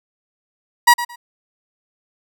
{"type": "tone with echo", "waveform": "30% pulse", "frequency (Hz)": 959, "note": "A#5", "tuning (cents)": 49, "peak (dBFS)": -4, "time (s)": [0.87, 0.94], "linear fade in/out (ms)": 10, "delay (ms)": 110, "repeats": 2, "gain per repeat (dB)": -14, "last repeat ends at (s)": 1.16, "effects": []}